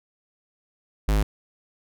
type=tone; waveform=square; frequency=51.91 Hz; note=G#1; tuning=in tune; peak=-19 dBFS; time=1.08-1.23 s; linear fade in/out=5 ms; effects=none